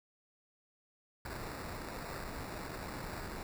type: noise with sample-and-hold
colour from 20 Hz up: pink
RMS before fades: -43 dBFS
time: 1.25-3.43 s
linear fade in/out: 2 ms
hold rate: 3150 Hz
effects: none